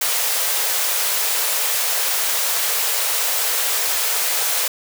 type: high-pass noise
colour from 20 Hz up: white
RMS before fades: -20 dBFS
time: 0.01-4.68 s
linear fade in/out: 5 ms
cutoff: 420 Hz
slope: 96 dB/octave
effects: none